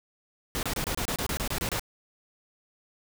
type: noise bursts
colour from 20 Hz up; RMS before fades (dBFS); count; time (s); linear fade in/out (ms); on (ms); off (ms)
pink; -30; 12; 0.55-1.795; 0; 79; 27
effects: none